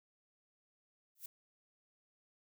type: noise with exponential growth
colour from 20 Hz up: violet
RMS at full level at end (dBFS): -41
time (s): 1.15-1.26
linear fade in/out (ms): 5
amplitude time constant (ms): 23
effects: none